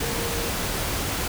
sine tone in noise, 466.2 Hz, A#4, in tune, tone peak -33 dBFS, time 0.02-0.5 s, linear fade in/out 5 ms, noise pink, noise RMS -27 dBFS, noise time 0-1.28 s, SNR -9 dB, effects none

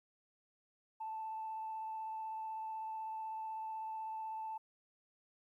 sine tone with vibrato, 880 Hz, A5, in tune, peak -39 dBFS, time 1-4.58 s, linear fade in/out 10 ms, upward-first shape triangle, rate 16 Hz, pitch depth 14 cents each way, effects tanh soft clip ceiling -35 dBFS + 13-bit

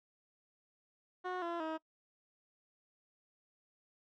15% pulse tone with pitch steps, 365.2 / 340.7 / 317.9 Hz, F#4 / F4 / D#4, -23 / -43 / +37 cents, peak -30 dBFS, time 1.24-1.78 s, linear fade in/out 20 ms, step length 180 ms, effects noise-tail reverb RT60 0.1 s tail -23 dB re dry + low-pass 2000 Hz 12 dB/octave

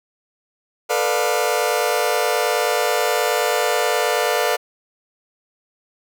sawtooth chord, B half-diminished seventh, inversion third, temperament just, 444.5 / 493.9 / 592.7 / 711.2 Hz, A4 / B4 / D5 / F5, +18 / 0 / +16 / +31 cents, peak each -19 dBFS, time 0.89-4.57 s, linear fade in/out 20 ms, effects none

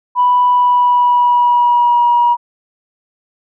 sine tone with pitch glide, 987 to 958.3 Hz, B5 to A#5, -1 to +48 cents, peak -7 dBFS, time 0.15-2.37 s, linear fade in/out 50 ms, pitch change -51 cents, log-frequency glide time 0.47-2.04 s, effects tanh soft clip ceiling -3 dBFS

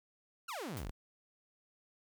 sawtooth exponential sweep, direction down, 1480 to 30.87 Hz, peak -36 dBFS, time 0.48-0.91 s, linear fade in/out 10 ms
white noise with exponential decay, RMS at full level -45 dBFS, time 0.77-0.91 s, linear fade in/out 0 ms, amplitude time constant 30 ms
effects none

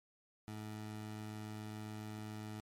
20% pulse tone, 107.2 Hz, A2, 45 cents flat, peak -39 dBFS, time 0.48-2.6 s, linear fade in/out 0 ms, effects MP3 64 kbps

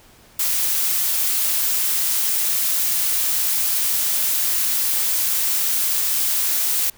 blue noise, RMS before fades -20 dBFS, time 0.39-6.9 s, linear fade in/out 5 ms, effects pink hiss -50 dBFS RMS until 6.97 s

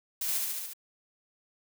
blue noise with echo, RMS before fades -32 dBFS, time 0.21-0.38 s, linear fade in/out 5 ms, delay 71 ms, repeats 5, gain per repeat -2 dB, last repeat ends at 0.735 s, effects none

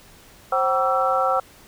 harmonic tone with a mistuned harmonic, 190.3 Hz, F#3, 49 cents sharp, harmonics 3 / 4 / 5 / 6 / 7, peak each -23 / -22 / -33 / -28 / -22 dBFS, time 0.52-1.4 s, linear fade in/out 5 ms, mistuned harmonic 3, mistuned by -130 cents, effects pink hiss -49 dBFS RMS until 1.67 s

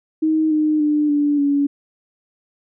sine tone with pitch steps, 314.4 / 306.5 / 298.8 / 291.3 / 284 Hz, D#4 / D#4 / D4 / D4 / C#4, +18 / -26 / +30 / -14 / +42 cents, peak -14 dBFS, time 0.22-1.67 s, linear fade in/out 10 ms, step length 290 ms, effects none

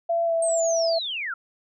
sine tone with pitch glide, 675 to 661.9 Hz, E5 to E5, +41 to +7 cents, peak -20 dBFS, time 0.09-0.99 s, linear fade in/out 10 ms, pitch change -34 cents, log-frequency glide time 0.25-0.33 s
sine linear sweep, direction down, 8600 to 1311 Hz, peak -27 dBFS, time 0.42-1.34 s, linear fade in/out 5 ms
effects none

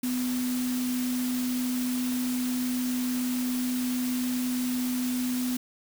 sine tone in noise, 250.3 Hz, B3, 23 cents sharp, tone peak -26 dBFS, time 0.03-5.57 s, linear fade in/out 5 ms, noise white, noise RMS -37 dBFS, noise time 0.03-5.57 s, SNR +8 dB, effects none

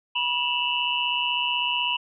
sine tone cluster, 973 / 2662 / 2834 / 2970 Hz, B5 / E7 / F7 / F#7, -26 / +16 / +25 / +6 cents, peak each -28 dBFS, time 0.15-1.97 s, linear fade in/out 10 ms, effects none

